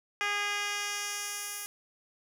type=tone with band-pass filter sweep; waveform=10% pulse; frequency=409.7 Hz; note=G#4; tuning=24 cents flat; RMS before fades=-34 dBFS; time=0.21-1.66 s; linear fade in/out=0 ms; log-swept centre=2300 to 12000 Hz; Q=0.84; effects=none